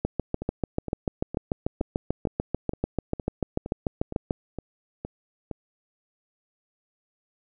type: two click trains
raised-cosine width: 2 ms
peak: -11 / -19 dBFS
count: 30 / 12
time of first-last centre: 0.05-4.308 / 0.42-5.513 s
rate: 6.81 / 2.16 Hz
effects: none